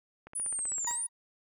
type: click train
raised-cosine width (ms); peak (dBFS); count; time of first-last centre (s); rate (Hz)
0.5; -32; 11; 0.27-0.911; 15.6
type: linear two-way sweep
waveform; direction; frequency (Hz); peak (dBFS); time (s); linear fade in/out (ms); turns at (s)
sine; down then up; 9950 to 6900 to 9950; -31; 0.35-1.07; 10; 0.88
type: tone with exponential decay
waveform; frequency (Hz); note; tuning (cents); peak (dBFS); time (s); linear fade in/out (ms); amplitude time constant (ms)
35% pulse; 950; A#5; +33; -29; 0.87-1.09; 5; 47
effects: none